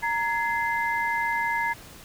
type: tone cluster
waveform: sine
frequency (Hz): 928 / 1685 / 2073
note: A#5 / G#6 / C7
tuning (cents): -8 / +25 / -17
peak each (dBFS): -26 / -29 / -29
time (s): 0.02-1.74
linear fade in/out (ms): 20
effects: pink hiss -46 dBFS RMS until 2.04 s